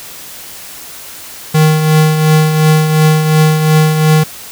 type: tone with tremolo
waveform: square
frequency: 155.56 Hz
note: D#3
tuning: in tune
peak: -5 dBFS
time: 1.54-4.24 s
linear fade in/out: 10 ms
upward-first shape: triangle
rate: 2.8 Hz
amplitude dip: 55%
effects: white hiss -30 dBFS RMS until 4.51 s